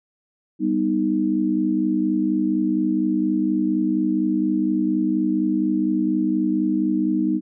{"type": "chord", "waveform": "sine", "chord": "G augmented", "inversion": "none", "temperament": "equal", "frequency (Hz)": [196, 246.9, 311.1], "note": ["G3", "B3", "D#4"], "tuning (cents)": [0, 0, 0], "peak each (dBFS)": [-24, -24, -20], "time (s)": [0.59, 7.41], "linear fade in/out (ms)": 50, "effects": []}